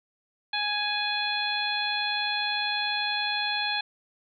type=harmonic tone with a mistuned harmonic; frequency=831 Hz; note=G#5; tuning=1 cent sharp; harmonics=1 / 2 / 3 / 4 / 5; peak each=-32 / -32 / -32 / -32 / -32 dBFS; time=0.53-3.81 s; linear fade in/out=5 ms; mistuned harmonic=4; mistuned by=+40 cents; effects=none